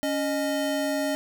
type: tone pair together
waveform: square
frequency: 279.4 / 615 Hz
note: C#4 / D#5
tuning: +14 / -20 cents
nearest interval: octave + major second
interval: 1366 cents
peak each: -28 dBFS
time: 0.03-1.15 s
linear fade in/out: 0 ms
effects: none